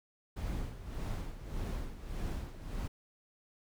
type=noise with tremolo; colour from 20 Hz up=brown; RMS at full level=-36 dBFS; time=0.36-2.88 s; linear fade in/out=10 ms; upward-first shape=sine; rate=1.7 Hz; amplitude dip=70%; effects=none